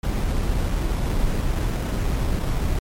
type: noise with sample-and-hold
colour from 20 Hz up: brown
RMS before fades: -22 dBFS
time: 0.03-2.79 s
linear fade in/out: 5 ms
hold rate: 4410 Hz
effects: MP3 64 kbps